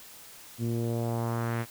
sawtooth tone with low-pass filter sweep, 116.54 Hz, A#2, in tune, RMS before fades -30 dBFS, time 0.58-1.66 s, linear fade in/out 50 ms, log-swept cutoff 270 to 2200 Hz, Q 1.8, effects white hiss -49 dBFS RMS until 1.7 s

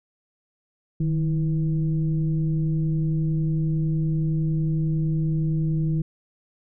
sine tone with frequency modulation, 155.56 Hz, D#3, in tune, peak -20 dBFS, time 1-6.02 s, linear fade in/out 5 ms, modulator 171 Hz, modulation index 0.52, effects none

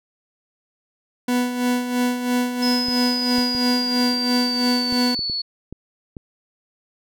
40% pulse tone with tremolo, 246.9 Hz, B3, in tune, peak -16 dBFS, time 1.28-5.15 s, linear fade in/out 5 ms, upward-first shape sine, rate 3 Hz, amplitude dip 60%
sine linear sweep, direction down, 5120 to 4400 Hz, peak -22 dBFS, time 2.62-5.42 s, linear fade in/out 10 ms
clicks, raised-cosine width 3 ms, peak -21 dBFS, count 8, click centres 2.885 / 3.384 / 3.55 / 4.925 / 5.192 / 5.298 / 5.726 / 6.168 s
effects none

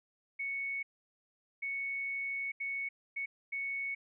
sine tone bursts at uneven times, 2217 Hz, C#7, in tune, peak -34 dBFS, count 5, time 0.39-0.83 / 1.62-2.52 / 2.6-2.89 / 3.16-3.26 / 3.52-3.95 s, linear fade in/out 10 ms, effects none

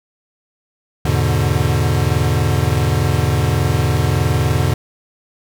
square chord, E dominant seventh, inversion none, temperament equal, 82.41 / 103.83 / 123.47 / 146.83 Hz, E2 / G#2 / B2 / D3, 0 / 0 / 0 / 0 cents, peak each -20 dBFS, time 1.05-4.74 s, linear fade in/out 5 ms, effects none

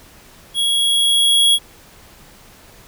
square tone with level ramp, 3322 Hz, G#7, in tune, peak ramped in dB -16 to -10 dBFS, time 0.54-1.59 s, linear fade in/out 50 ms, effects pink hiss -45 dBFS RMS until 2.87 s

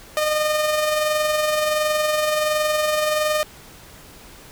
sawtooth tone with amplitude modulation, 610 Hz, D#5, 34 cents flat, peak -13 dBFS, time 0.17-3.43 s, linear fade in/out 0 ms, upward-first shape sine, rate 21.4 Hz, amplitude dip 35%, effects pink hiss -44 dBFS RMS until 4.51 s

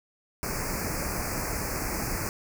pink band-stop noise, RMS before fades -31 dBFS, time 0.43-2.29 s, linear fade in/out 0 ms, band 2500 to 4600 Hz, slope 96 dB/octave, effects none

